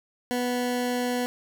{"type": "tone", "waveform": "20% pulse", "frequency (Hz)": 246.4, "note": "B3", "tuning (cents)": -4, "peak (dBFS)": -20, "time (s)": [0.31, 1.26], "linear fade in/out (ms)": 0, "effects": []}